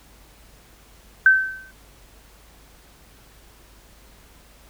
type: tone with exponential decay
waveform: sine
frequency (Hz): 1542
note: G6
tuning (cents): -29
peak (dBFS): -7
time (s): 1.26-1.71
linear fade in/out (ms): 2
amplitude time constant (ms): 97
effects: added 51 Hz sine -52 dBFS peak until 4.69 s + pink hiss -52 dBFS RMS until 4.69 s

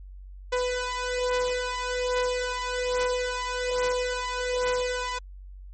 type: beating tone pair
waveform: sawtooth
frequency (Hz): 497.6 / 498.8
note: B4 / B4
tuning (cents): +13 / +17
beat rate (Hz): 1.2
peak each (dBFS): -24 / -25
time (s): 0.52-5.19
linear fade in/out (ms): 10
effects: added 47 Hz sine -40 dBFS peak until 5.73 s + MP3 32 kbps

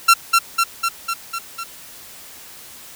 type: tone with echo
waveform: sawtooth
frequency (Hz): 1358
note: F6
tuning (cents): -49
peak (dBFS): -4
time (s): 0.08-0.14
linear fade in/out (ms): 10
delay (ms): 250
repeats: 6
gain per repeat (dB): -3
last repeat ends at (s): 1.64
effects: white hiss -40 dBFS RMS until 2.95 s

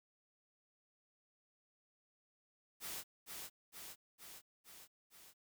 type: noise with echo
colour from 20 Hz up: white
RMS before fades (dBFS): -45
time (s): 2.8-3.04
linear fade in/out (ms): 50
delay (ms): 460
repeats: 5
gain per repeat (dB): -3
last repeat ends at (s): 5.34
effects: none

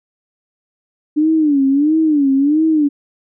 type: tone with vibrato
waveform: sine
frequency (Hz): 293.7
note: D4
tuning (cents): 0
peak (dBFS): -10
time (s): 1.16-2.89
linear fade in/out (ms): 20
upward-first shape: sine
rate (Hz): 1.5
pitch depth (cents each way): 150
effects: none

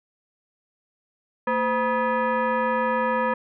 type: tone with frequency modulation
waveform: sine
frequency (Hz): 226.9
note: A#3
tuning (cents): -47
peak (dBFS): -20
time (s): 1.47-3.34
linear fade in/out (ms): 5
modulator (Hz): 740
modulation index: 1.8
effects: none

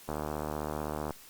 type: click train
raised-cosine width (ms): 1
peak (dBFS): -20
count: 78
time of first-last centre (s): 0.09-1.107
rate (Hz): 75.7
effects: white hiss -53 dBFS RMS until 1.29 s + Opus 48 kbps

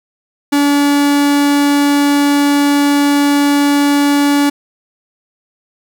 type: tone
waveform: 45% pulse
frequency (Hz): 286.6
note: D4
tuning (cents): -42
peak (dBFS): -9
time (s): 0.52-4.5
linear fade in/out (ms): 10
effects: 8-bit

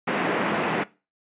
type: band-pass noise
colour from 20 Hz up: pink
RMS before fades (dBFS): -25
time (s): 0.07-0.84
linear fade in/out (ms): 10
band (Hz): 190 to 2500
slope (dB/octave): 24
effects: noise-tail reverb RT60 0.3 s tail -20 dB re dry + resampled to 8000 Hz

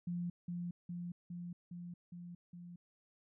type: tone with echo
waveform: sine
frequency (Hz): 174.61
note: F3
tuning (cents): 0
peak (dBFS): -36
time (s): 0.07-0.3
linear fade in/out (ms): 5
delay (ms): 410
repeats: 6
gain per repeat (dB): -2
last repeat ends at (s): 2.76
effects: none

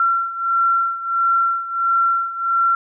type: beating tone pair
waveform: sine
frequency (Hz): 1361 / 1362.5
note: F6 / F6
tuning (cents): -45 / -43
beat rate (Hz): 1.5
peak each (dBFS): -17 / -21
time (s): 0-2.75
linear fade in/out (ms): 2
effects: none

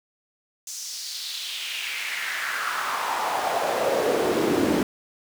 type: noise with high-pass filter sweep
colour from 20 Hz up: brown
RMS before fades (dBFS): -26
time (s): 0.67-4.83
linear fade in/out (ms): 2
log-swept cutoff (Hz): 6400 to 260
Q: 3
effects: none

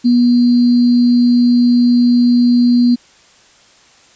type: tone with sample-and-hold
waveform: sine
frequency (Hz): 242.6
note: B3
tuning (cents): -31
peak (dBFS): -7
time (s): 0.04-2.96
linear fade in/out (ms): 20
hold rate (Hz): 4410
effects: white hiss -47 dBFS RMS until 4.15 s + resampled to 16000 Hz

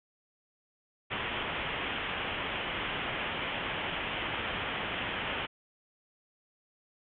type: low-pass noise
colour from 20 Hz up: white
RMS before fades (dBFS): -35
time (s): 1.1-5.47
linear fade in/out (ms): 20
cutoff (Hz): 3300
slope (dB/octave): 96
effects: none

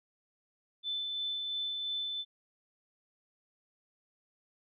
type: tone with tremolo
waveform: sine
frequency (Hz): 3520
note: A7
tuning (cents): 0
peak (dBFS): -32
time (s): 0.83-2.25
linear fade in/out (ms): 50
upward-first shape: sine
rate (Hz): 2.9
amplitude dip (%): 25
effects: none

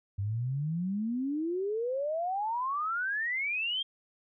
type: exponential sweep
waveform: sine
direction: up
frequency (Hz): 96 to 3246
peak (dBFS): -29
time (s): 0.18-3.83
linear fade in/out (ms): 10
effects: none

